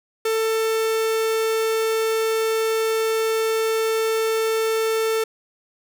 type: tone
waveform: 45% pulse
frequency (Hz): 444.9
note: A4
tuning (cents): +19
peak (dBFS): -19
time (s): 0.25-5.24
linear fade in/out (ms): 5
effects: none